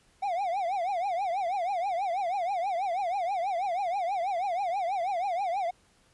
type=tone with vibrato; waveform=triangle; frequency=740 Hz; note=F#5; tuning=in tune; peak=-25 dBFS; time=0.22-5.71 s; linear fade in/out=10 ms; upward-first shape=triangle; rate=6.2 Hz; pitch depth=210 cents each way; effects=pink hiss -64 dBFS RMS until 6.13 s + resampled to 24000 Hz